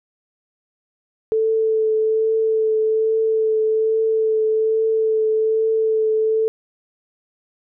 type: tone with vibrato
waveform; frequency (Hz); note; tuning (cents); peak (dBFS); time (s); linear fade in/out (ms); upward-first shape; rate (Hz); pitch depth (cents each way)
sine; 440; A4; 0; -15; 1.32-6.48; 0; triangle; 1.2; 16
effects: none